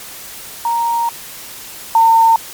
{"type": "tone pair in turn", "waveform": "sine", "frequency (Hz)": [932.3, 907.3], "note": ["A#5", "A#5"], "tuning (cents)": [0, -47], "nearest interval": "unison", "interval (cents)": 47, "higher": "first", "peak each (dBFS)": [-13, -6], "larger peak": "second", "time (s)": [[0.65, 1.09], [1.95, 2.36]], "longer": "first", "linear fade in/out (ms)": 2, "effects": ["white hiss -32 dBFS RMS until 2.53 s", "MP3 96 kbps"]}